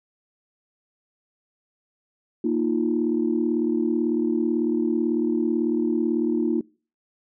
sine chord, Bb suspended fourth, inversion none, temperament equal, 233.1 / 311.1 / 349.2 Hz, Bb3 / Eb4 / F4, 0 / 0 / 0 cents, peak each -24 dBFS, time 2.44-6.61 s, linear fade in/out 5 ms, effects noise-tail reverb RT60 0.4 s tail -25 dB re dry + tanh soft clip ceiling -11 dBFS

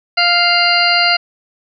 harmonic tone with a mistuned harmonic, 698.5 Hz, F5, in tune, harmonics 1 / 2 / 3 / 4 / 6 / 7, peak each -17 / -17 / -17 / -17 / -17 / -17 dBFS, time 0.17-1.17 s, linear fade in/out 10 ms, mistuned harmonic 7, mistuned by -52 cents, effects none

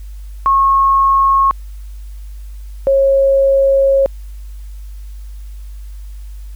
sine tone pair in turn, 1090 / 545 Hz, C#6 / C#5, -29 / -29 cents, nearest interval octave, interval 1200 cents, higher first, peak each -8 dBFS, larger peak neither, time 0.46-1.51 / 2.87-4.06 s, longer second, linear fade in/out 0 ms, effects added 50 Hz sine -27 dBFS peak until 6.55 s + white hiss -51 dBFS RMS until 6.55 s

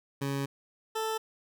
20% pulse tone pair in turn, 138.59 / 441 Hz, C#3 / A4, 0 / +4 cents, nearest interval octave + minor sixth, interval 2004 cents, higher second, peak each -25 dBFS, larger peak neither, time 0.21-0.46 / 0.95-1.18 s, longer first, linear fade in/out 10 ms, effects none

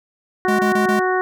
harmonic tone, 370 Hz, F#4, in tune, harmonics 1 / 2 / 3 / 4 / 5, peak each -19 / -22 / -24 / -25 / -26 dBFS, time 0.45-1.21 s, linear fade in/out 0 ms
square tone bursts, 210 Hz, G#3, 19 cents sharp, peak -19 dBFS, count 4, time 0.48-0.995 s, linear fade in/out 5 ms, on 110 ms, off 25 ms
effects none

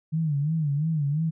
sine tone with vibrato, 151.5 Hz, D#3, 46 cents flat, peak -22 dBFS, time 0.12-1.31 s, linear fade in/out 20 ms, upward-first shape sine, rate 2.9 Hz, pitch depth 130 cents each way, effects none

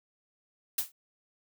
blue noise with exponential decay, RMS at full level -24 dBFS, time 0.78-0.92 s, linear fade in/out 5 ms, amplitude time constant 29 ms, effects none

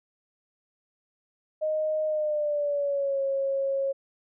sine tone with pitch glide, 620 to 546 Hz, D#5 to C#5, -6 to -26 cents, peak -24 dBFS, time 1.61-3.93 s, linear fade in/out 20 ms, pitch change -220 cents, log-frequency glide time 2.06-3.21 s, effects none

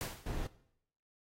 pink noise with exponential decay, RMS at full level -37 dBFS, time 0.01-0.39 s, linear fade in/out 0 ms, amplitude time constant 82 ms
brown noise, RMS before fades -37 dBFS, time 0.26-0.47 s, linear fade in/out 5 ms
effects noise-tail reverb RT60 0.7 s tail -18 dB re dry + AAC 48 kbps

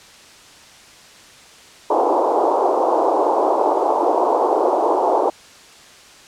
white band-pass noise, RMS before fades -17 dBFS, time 1.9-5.3 s, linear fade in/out 5 ms, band 320 to 970 Hz, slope 48 dB/octave, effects white hiss -44 dBFS RMS until 6.27 s + low-pass 7000 Hz 12 dB/octave

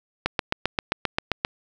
click train, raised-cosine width 0.3 ms, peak -5 dBFS, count 10, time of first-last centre 0.26-1.449 s, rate 7.57 Hz, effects none

